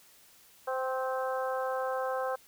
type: harmonic tone with a mistuned harmonic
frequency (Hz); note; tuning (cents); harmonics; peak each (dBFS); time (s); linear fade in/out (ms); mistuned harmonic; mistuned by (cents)
260; C4; -11; 2 / 3 / 4 / 5 / 6; -32 / -36 / -38 / -40 / -42; 0.67-2.36; 10; 4; +22
effects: white hiss -59 dBFS RMS until 2.47 s